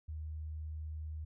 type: tone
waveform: sine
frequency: 77.6 Hz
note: D#2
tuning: 4 cents flat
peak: -39 dBFS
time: 0.08-1.25 s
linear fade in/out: 10 ms
effects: none